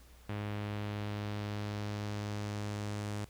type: tone with low-pass filter sweep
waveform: sawtooth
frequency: 103.83 Hz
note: G#2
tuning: in tune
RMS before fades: -38 dBFS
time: 0.29-3.25 s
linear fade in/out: 5 ms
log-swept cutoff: 2800 to 8900 Hz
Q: 1.2
effects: added 60 Hz sine -56 dBFS peak until 3.29 s + pink hiss -62 dBFS RMS until 3.29 s